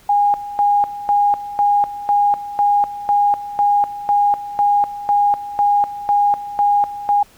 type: tone with tremolo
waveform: sine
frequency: 818 Hz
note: G#5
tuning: 26 cents flat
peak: -11 dBFS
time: 0.09-7.23 s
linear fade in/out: 5 ms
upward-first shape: square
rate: 2 Hz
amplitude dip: 80%
effects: pink hiss -49 dBFS RMS until 7.37 s